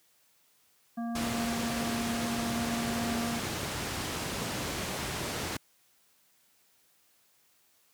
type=harmonic tone; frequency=233.1 Hz; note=A#3; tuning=in tune; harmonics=1 / 3 / 5 / 7; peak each=-32 / -40 / -48 / -52 dBFS; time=0.97-3.4 s; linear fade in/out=10 ms
type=low-pass noise; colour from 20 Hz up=pink; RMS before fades=-34 dBFS; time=1.15-5.57 s; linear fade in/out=5 ms; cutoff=10000 Hz; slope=12 dB/octave
effects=white hiss -67 dBFS RMS until 7.93 s + high-pass 80 Hz 12 dB/octave